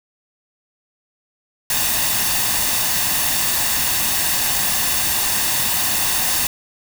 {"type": "noise with comb filter", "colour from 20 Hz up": "white", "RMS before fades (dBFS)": -19, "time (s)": [1.7, 6.47], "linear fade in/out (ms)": 2, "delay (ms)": 1.1, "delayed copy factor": 0.5, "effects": []}